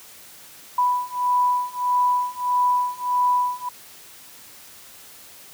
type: beating tone pair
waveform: sine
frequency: 987.8 / 989.4 Hz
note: B5 / B5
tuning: 0 / +3 cents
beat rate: 1.6 Hz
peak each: -22 / -21 dBFS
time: 0.78-3.69 s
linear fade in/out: 5 ms
effects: white hiss -45 dBFS RMS until 5.53 s + high-pass 60 Hz 12 dB/octave